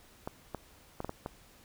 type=clicks; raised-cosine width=1 ms; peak=-22 dBFS; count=6; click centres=0.275 / 0.547 / 1.004 / 1.046 / 1.094 / 1.261 s; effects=pink hiss -59 dBFS RMS until 1.64 s